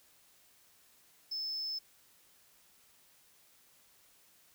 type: tone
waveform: triangle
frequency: 5250 Hz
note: E8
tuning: 8 cents flat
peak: -34 dBFS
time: 1.31-1.79 s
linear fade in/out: 10 ms
effects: white hiss -65 dBFS RMS until 4.54 s